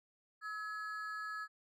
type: ring-modulated tone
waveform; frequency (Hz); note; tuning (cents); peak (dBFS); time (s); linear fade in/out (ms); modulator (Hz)
triangle; 1489; F#6; +11; -35; 0.41-1.48; 50; 198
effects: none